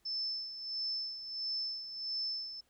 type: tone with tremolo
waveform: sine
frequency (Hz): 5274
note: E8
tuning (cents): 0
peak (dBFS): -33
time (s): 0.05-2.61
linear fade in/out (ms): 10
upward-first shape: sine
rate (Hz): 1.5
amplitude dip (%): 65
effects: pink hiss -73 dBFS RMS until 2.69 s